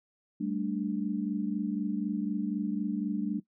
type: chord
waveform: sine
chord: G suspended second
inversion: none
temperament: equal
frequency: 196 / 220 / 293.7 Hz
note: G3 / A3 / D4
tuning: 0 / 0 / 0 cents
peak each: -33 dBFS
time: 0.4-3.4 s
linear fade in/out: 10 ms
effects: noise-tail reverb RT60 0.1 s tail -19 dB re dry